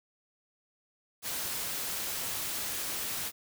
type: noise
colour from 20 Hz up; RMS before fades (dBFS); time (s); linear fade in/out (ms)
white; -35; 1.22-3.32; 50
effects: none